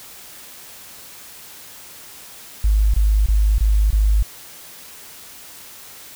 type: tone bursts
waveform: sine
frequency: 51.91 Hz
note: G#1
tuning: in tune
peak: -12 dBFS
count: 5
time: 2.64-4.228 s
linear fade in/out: 5 ms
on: 300 ms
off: 22 ms
effects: white hiss -40 dBFS RMS until 6.15 s